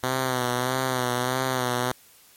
5% pulse tone with vibrato, 126.9 Hz, B2, 47 cents sharp, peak -12 dBFS, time 0.03-1.92 s, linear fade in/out 5 ms, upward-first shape sine, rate 1.6 Hz, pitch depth 53 cents each way, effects white hiss -54 dBFS RMS until 2.36 s + MP3 64 kbps

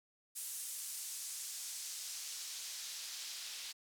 white noise with band-pass filter sweep, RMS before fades -45 dBFS, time 0.35-3.73 s, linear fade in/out 20 ms, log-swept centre 9400 to 4000 Hz, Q 1.1, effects none

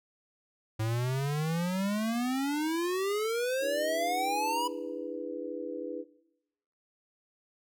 square exponential sweep, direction up, 108.1 to 990 Hz, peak -29 dBFS, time 0.79-4.68 s, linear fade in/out 10 ms
sine chord, E dominant seventh, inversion third, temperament just, 296.7 / 329.6 / 412 / 494.4 Hz, D4 / E4 / G#4 / B4, +18 / 0 / -14 / +2 cents, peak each -41 / -41 / -42 / -37 dBFS, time 3.6-6.05 s, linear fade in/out 50 ms
effects noise-tail reverb RT60 1.0 s tail -21 dB re dry

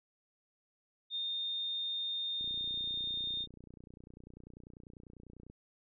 sine tone, 3647 Hz, A#7, 39 cents flat, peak -34 dBFS, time 1.1-3.47 s, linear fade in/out 50 ms
click train, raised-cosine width 3 ms, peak -40 dBFS, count 94, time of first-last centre 2.41-5.5 s, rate 30.1 Hz
effects none

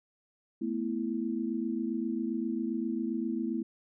sine chord, A suspended second, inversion none, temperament just, 220 / 247.5 / 330 Hz, A3 / B3 / E4, 0 / +4 / +2 cents, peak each -34 dBFS, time 0.61-3.63 s, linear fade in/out 10 ms, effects none

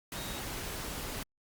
sine tone in noise, 3768 Hz, A#7, 18 cents sharp, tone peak -47 dBFS, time 0.17-0.39 s, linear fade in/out 2 ms, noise pink, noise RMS -39 dBFS, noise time 0.12-1.23 s, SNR -11 dB, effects Opus 48 kbps

